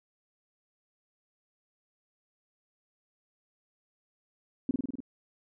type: tone with echo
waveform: sine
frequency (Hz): 261.6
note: C4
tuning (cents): 0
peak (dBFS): -23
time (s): 4.69-4.71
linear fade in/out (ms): 2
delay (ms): 49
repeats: 6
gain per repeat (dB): -2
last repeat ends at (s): 5.004
effects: none